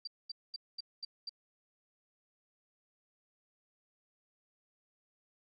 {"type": "tone bursts", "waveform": "sine", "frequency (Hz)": 4699, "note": "D8", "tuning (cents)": 0, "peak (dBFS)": -38, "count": 6, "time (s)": [0.05, 1.294], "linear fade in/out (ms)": 5, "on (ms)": 24, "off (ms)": 220, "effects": []}